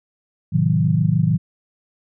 sine chord, A diminished seventh, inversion none, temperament equal with one note detuned, 110 / 130.81 / 158.74 / 185 Hz, A2 / C3 / Eb3 / Gb3, 0 / 0 / +35 / 0 cents, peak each -21 / -22 / -17 / -22 dBFS, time 0.52-1.38 s, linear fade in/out 20 ms, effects none

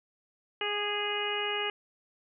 harmonic tone with a mistuned harmonic, 414 Hz, G#4, 5 cents flat, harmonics 1 / 2 / 3 / 4 / 5 / 6 / 7, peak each -35 / -38 / -39 / -39 / -38 / -38 / -34 dBFS, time 0.61-1.7 s, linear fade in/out 2 ms, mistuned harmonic 3, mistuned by -17 cents, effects none

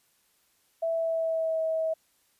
sine tone with pitch glide, 659.3 to 643.1 Hz, E5 to E5, 0 to -43 cents, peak -25 dBFS, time 0.82-1.94 s, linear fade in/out 10 ms, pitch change -43 cents, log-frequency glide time 0.93-1.61 s, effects white hiss -68 dBFS RMS until 2.39 s + resampled to 32000 Hz

